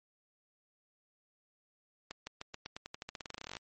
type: accelerating click train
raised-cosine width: 0.2 ms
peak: -24 dBFS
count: 24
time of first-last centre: 2.11-3.568 s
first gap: 160 ms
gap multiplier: 0.9
effects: MP3 32 kbps